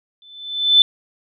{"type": "tone with exponential growth", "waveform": "sine", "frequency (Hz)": 3520, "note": "A7", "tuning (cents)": 0, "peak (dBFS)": -5, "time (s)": [0.22, 0.82], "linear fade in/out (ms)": 1, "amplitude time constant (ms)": 130, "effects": []}